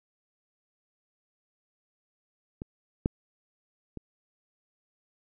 clicks, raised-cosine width 3 ms, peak -23 / -11 / -25 dBFS, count 3, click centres 2.619 / 3.059 / 3.973 s, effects none

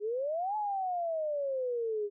sine exponential two-way sweep, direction up then down, 403.3 to 861 to 403.3 Hz, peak -30 dBFS, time 0-2.1 s, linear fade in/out 50 ms, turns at 0.56 s, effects none

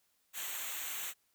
white noise with comb filter, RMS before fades -40 dBFS, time 0.33-1.14 s, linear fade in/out 50 ms, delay 0.2 ms, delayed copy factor -0.85, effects white hiss -75 dBFS RMS until 1.34 s

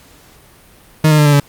40% pulse tone with pitch steps, 155.56 / 152.36 / 149.22 / 146.15 / 143.14 Hz, D#3 / D#3 / D3 / D3 / D3, 0 / -36 / +28 / -8 / -44 cents, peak -6 dBFS, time 1.04-1.4 s, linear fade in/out 5 ms, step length 72 ms, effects pink hiss -45 dBFS RMS until 1.48 s + Opus 48 kbps

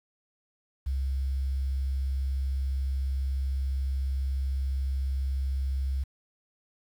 sine tone with quantisation, 67 Hz, C2, 42 cents sharp, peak -26 dBFS, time 0.86-6.04 s, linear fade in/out 10 ms, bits 9, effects none

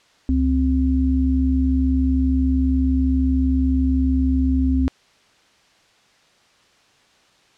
sine tone pair together, 69.44 / 261.6 Hz, C#2 / C4, +4 / 0 cents, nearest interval octave + major seventh, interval 2296 cents, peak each -18 dBFS, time 0.29-4.88 s, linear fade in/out 0 ms, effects white hiss -56 dBFS RMS until 7.57 s + low-pass 5000 Hz 12 dB/octave

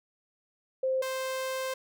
sine / sawtooth tone pair in turn, 523.3 / 523.3 Hz, C5 / C5, 0 / 0 cents, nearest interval unison, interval 0 cents, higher neither, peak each -25 / -27 dBFS, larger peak first, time 0.83-1.02 / 1.02-1.74 s, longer second, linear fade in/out 5 ms, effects none

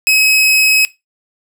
sawtooth tone, 2554 Hz, D#7, 45 cents sharp, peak -5 dBFS, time 0.07-0.85 s, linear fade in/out 0 ms, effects noise-tail reverb RT60 0.2 s tail -18 dB re dry

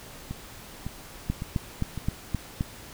two click trains, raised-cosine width 5 ms, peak -13 / -20 dBFS, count 6 / 4, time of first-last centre 1.3-2.609 / 0.31-1.977 s, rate 3.82 / 1.8 Hz, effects pink hiss -45 dBFS RMS until 2.93 s

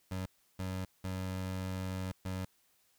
25% pulse tone bursts at uneven times, 93.5 Hz, F#2, 19 cents sharp, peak -32 dBFS, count 4, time 0.11-0.26 / 0.59-0.85 / 1.04-2.12 / 2.25-2.45 s, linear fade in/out 5 ms, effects white hiss -71 dBFS RMS until 2.98 s

